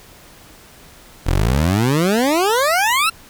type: exponential sweep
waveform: 20% pulse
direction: up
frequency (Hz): 39.09 to 1380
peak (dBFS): -9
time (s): 1.26-3.1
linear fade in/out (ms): 10
effects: pink hiss -44 dBFS RMS until 3.29 s